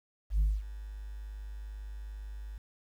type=tone with ADSR envelope; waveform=sine; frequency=51.2 Hz; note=G#1; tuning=24 cents flat; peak=-20 dBFS; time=0.3-2.58 s; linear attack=100 ms; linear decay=220 ms; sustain=-19 dB; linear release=3 ms; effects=tanh soft clip ceiling -22 dBFS + 10-bit